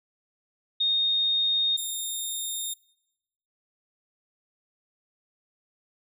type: tone pair in turn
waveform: sine / 15% pulse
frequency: 3697 / 3669 Hz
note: A#7 / A#7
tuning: -15 / -28 cents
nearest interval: unison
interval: 13 cents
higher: first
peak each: -21 / -23 dBFS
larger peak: first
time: 0.8-1.77 / 1.77-2.74 s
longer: neither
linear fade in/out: 10 ms
effects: noise-tail reverb RT60 0.9 s tail -22 dB re dry

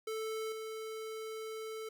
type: tone with level steps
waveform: square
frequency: 440 Hz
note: A4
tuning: in tune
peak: -37 / -41 dBFS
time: 0.07-1.89 s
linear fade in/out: 5 ms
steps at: 0.52 s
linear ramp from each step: 2 ms
effects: none

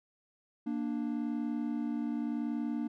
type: tone pair together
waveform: triangle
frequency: 234 / 294.8 Hz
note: A#3 / D4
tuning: +7 / +7 cents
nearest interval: major third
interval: 400 cents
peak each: -32 / -33 dBFS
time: 0.66-2.88 s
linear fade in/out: 10 ms
effects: none

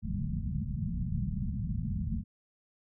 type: low-pass noise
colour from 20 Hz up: white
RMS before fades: -33 dBFS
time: 0.02-2.24 s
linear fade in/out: 50 ms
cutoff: 220 Hz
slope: 96 dB/octave
effects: none

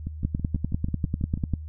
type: two click trains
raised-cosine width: 5 ms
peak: -19 / -12 dBFS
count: 9 / 14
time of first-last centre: 0.07-1.375 / 0.25-1.537 s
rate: 6.13 / 10.1 Hz
effects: noise-tail reverb RT60 0.1 s tail -26 dB re dry + added 77 Hz sine -34 dBFS peak until 1.68 s

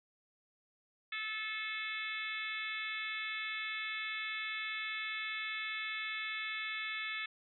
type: harmonic tone with a mistuned harmonic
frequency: 435 Hz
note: A4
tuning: 20 cents flat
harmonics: 3 / 4 / 5 / 6 / 7 / 8 / 9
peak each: -47 / -43 / -41 / -44 / -53 / -45 / -53 dBFS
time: 1.12-7.26 s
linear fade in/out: 5 ms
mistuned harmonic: 7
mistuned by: +43 cents
effects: none

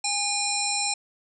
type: harmonic tone with a mistuned harmonic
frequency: 815 Hz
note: G#5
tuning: 33 cents flat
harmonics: 1 / 3 / 5 / 7 / 9 / 10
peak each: -31 / -31 / -31 / -31 / -31 / -31 dBFS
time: 0.04-0.94 s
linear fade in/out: 5 ms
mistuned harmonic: 7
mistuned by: -91 cents
effects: none

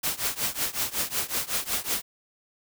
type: noise with tremolo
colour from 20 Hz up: white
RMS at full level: -25 dBFS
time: 0.03-2.02 s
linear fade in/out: 10 ms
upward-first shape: triangle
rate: 5.4 Hz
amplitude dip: 95%
effects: none

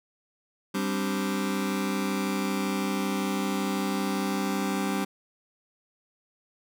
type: chord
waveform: sawtooth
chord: G suspended fourth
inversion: none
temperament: just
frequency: 196 / 261.3 / 294 Hz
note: G3 / C4 / D4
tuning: 0 / -2 / +2 cents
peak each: -24 / -29 / -28 dBFS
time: 0.74-5.05 s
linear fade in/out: 10 ms
effects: none

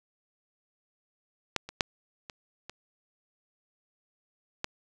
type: clicks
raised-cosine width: 0.2 ms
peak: -9 / -23 / -6 / -23 / -23 / -13 dBFS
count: 6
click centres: 1.563 / 1.69 / 1.808 / 2.298 / 2.696 / 4.644 s
effects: none

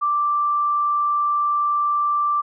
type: tone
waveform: sine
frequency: 1174.7 Hz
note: D6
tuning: in tune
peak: -17 dBFS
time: 0.01-2.42 s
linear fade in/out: 20 ms
effects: none

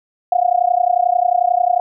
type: tone with amplitude modulation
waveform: sine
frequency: 714 Hz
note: F5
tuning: 38 cents sharp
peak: -8 dBFS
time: 0.32-1.8 s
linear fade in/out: 2 ms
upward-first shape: sine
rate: 31.2 Hz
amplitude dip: 95%
effects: none

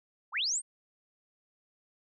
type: linear sweep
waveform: sine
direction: up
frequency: 737 to 8900 Hz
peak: -28 dBFS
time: 0.32-0.62 s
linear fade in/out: 50 ms
effects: none

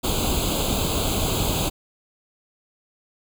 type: noise with comb filter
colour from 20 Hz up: pink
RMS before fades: -23 dBFS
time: 0.03-1.7 s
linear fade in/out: 20 ms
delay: 0.27 ms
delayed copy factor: +0.95
effects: none

